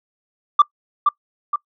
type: tone with echo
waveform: sine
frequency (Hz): 1174.7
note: D6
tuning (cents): 0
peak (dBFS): -4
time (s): 0.59-0.62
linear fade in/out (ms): 5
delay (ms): 470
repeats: 2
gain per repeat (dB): -6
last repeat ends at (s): 1.56
effects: noise-tail reverb RT60 0.1 s tail -24 dB re dry + tanh soft clip ceiling -5 dBFS